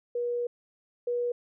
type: tone pair in turn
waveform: sine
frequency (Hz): 481.5 / 483.6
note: B4 / B4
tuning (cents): -44 / -36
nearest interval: unison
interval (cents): 8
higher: second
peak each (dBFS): -27 / -26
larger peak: second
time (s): 0.15-0.47 / 1.07-1.32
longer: first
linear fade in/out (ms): 5
effects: none